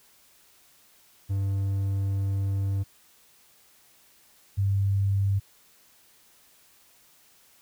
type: tone pair in turn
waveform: triangle / sine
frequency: 98 / 98.74 Hz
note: G2 / G2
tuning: 0 / +13 cents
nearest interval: unison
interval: 13 cents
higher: second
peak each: -22 / -21 dBFS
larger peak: second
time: 1.29-2.84 / 4.57-5.4 s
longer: first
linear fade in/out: 20 ms
effects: white hiss -59 dBFS RMS until 7.61 s